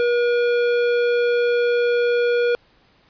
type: tone with tanh clipping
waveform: sine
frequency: 480.1 Hz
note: B4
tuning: 49 cents flat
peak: -18 dBFS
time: 0-2.55 s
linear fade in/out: 0 ms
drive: 16 dB
effects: pink hiss -57 dBFS RMS until 3.09 s + resampled to 11025 Hz